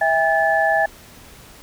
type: tone cluster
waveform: sine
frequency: 652 / 805 / 1732 Hz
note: E5 / G5 / A6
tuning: -19 / +46 / -28 cents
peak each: -19 dBFS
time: 0.01-0.86 s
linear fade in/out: 5 ms
effects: pink hiss -44 dBFS RMS until 1.62 s